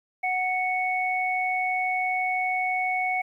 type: tone pair together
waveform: sine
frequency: 740 / 2217 Hz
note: F#5 / C#7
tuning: 0 / 0 cents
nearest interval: octave + perfect fifth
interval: 1900 cents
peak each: -26 dBFS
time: 0.23-3.22 s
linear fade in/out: 10 ms
effects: 10-bit